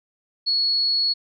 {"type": "tone", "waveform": "sine", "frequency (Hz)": 4363, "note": "C#8", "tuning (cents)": -28, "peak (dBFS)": -18, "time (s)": [0.46, 1.14], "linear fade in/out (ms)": 20, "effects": []}